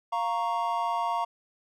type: chord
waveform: triangle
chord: Bb minor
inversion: second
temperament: equal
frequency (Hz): 698.5 / 932.3 / 1108.7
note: F5 / Bb5 / Db6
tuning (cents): 0 / 0 / 0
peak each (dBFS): -29 / -27 / -30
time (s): 0.12-1.25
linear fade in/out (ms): 10
effects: none